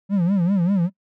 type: tone with vibrato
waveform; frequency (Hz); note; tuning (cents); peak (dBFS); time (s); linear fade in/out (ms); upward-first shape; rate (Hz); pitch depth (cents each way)
triangle; 185; F#3; 0; -14; 0.09-0.9; 50; sine; 5.1; 170
effects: noise-tail reverb RT60 0.1 s tail -22 dB re dry